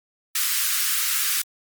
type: high-pass noise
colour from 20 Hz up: white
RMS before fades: -23 dBFS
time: 0.35-1.42 s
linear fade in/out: 5 ms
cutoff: 1200 Hz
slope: 48 dB/octave
effects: Opus 24 kbps